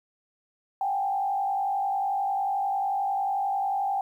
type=tone with frequency modulation; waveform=sine; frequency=789 Hz; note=G5; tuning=11 cents sharp; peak=-24 dBFS; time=0.81-4.01 s; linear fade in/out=2 ms; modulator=51.2 Hz; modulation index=0.79; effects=10-bit